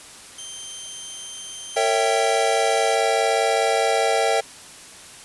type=tone; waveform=15% pulse; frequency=3136 Hz; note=G7; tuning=in tune; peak=-26 dBFS; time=0.38-2.95 s; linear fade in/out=5 ms
type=chord; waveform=square; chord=A# diminished seventh; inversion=none; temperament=equal with one note detuned; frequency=455 / 554.4 / 659.3 / 784 Hz; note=A#4 / C#5 / E5 / G5; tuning=-42 / 0 / 0 / 0 cents; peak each=-24 / -26 / -24 / -23 dBFS; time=1.76-4.41 s; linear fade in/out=10 ms
effects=white hiss -42 dBFS RMS until 5.24 s + resampled to 24000 Hz